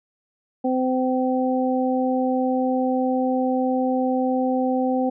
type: harmonic tone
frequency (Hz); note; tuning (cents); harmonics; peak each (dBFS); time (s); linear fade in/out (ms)
256.9; C4; -32; 1 / 2 / 3; -21 / -24 / -26; 0.64-5.1; 10
effects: none